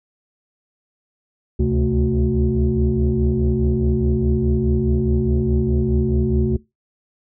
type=tone cluster; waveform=sine; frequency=69.5 / 74.3 / 129.7 / 221.1 / 367.4 Hz; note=C#2 / D2 / C3 / A3 / F#4; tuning=+5 / +21 / -15 / +9 / -12 cents; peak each=-21 dBFS; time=1.59-6.57 s; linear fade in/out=10 ms; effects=noise-tail reverb RT60 0.2 s tail -21 dB re dry + tanh soft clip ceiling -8 dBFS